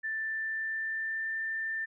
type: tone with pitch glide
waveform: sine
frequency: 1768 to 1786.5 Hz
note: A6 to A6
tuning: +8 to +26 cents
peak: -31 dBFS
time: 0.03-1.86 s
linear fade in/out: 20 ms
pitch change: +18 cents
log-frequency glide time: 0.15-1.36 s
effects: none